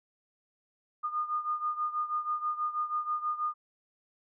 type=beating tone pair; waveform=sine; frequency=1219 / 1225.2 Hz; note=D#6 / D#6; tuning=-36 / -27 cents; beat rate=6.2 Hz; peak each=-31 / -35 dBFS; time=1.03-3.54 s; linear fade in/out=20 ms; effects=none